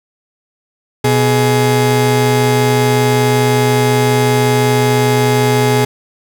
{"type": "tone pair together", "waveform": "30% pulse", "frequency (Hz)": [124.8, 419.8], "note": ["B2", "G#4"], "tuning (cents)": [19, 19], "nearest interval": "octave + major sixth", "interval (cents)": 2100, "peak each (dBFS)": -10, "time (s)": [1.04, 5.85], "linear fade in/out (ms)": 5, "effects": []}